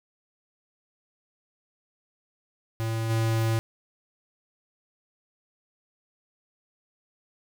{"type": "tone with level steps", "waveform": "square", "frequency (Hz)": 112.7, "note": "A2", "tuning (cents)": 42, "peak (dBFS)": [-27, -23], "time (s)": [2.8, 3.59], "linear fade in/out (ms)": 0, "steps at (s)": 3.09, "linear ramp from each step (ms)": 20, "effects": []}